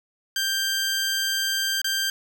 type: tone with dropouts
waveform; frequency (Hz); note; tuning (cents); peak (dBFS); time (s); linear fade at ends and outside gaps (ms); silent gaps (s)
15% pulse; 1580; G6; +13; -16; 0.36-2.1; 2; 1.817-1.844
effects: none